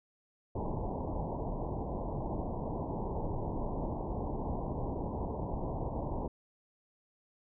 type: low-pass noise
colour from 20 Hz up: pink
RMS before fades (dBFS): -36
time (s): 0.55-6.28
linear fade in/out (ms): 5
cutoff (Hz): 1000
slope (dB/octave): 96
effects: none